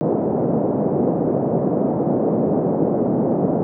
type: band-pass noise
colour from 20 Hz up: pink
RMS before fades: -19 dBFS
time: 0.01-3.63 s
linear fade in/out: 0 ms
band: 160 to 640 Hz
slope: 24 dB/octave
effects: none